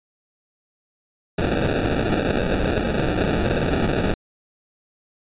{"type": "noise with sample-and-hold", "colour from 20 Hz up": "white", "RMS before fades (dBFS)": -21, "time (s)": [1.38, 4.14], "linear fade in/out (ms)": 5, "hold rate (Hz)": 1050, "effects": ["resampled to 8000 Hz"]}